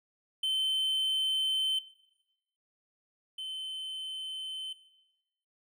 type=tone pair in turn; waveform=triangle; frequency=3079 / 3068 Hz; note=G7 / G7; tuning=-32 / -38 cents; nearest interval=unison; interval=6 cents; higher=first; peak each=-26 / -35 dBFS; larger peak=first; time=0.43-1.79 / 3.38-4.73 s; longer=first; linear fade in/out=5 ms; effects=noise-tail reverb RT60 1.0 s tail -17 dB re dry